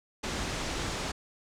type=low-pass noise; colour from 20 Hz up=pink; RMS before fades=-34 dBFS; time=0.23-1.12 s; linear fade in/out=10 ms; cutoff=7700 Hz; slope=24 dB/octave; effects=none